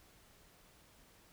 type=silence; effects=pink hiss -64 dBFS RMS until 1.32 s